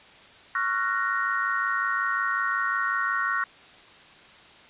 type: chord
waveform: sine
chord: Gb major seventh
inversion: second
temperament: equal with one note detuned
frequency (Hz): 1108.7 / 1374.5 / 1480 / 1864.7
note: Db6 / F6 / Gb6 / Bb6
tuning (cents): 0 / -28 / 0 / 0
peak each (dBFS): -29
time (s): 0.55-3.44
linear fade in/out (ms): 2
effects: white hiss -50 dBFS RMS until 4.69 s + resampled to 8000 Hz